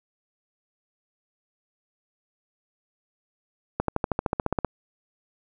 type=accelerating click train; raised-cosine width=1 ms; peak=-9 dBFS; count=13; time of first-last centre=3.8-4.647 s; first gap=83 ms; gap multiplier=0.97; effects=none